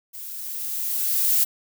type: noise with level ramp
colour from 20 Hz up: violet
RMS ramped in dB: -37 to -18 dBFS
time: 0.13-1.45 s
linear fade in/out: 20 ms
effects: none